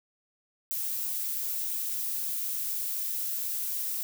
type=noise; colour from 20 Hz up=violet; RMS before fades=-32 dBFS; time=0.71-4.03 s; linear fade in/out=0 ms; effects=none